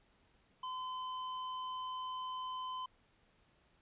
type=tone; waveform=square; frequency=1022 Hz; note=C6; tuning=41 cents flat; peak=-40 dBFS; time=0.63-2.86 s; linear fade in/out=5 ms; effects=pink hiss -71 dBFS RMS until 3.81 s + resampled to 8000 Hz